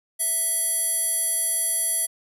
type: tone with band-pass filter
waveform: square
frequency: 659.3 Hz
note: E5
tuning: in tune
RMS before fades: -24 dBFS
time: 0.19-2.07 s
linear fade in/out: 20 ms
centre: 11000 Hz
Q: 7.6
effects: none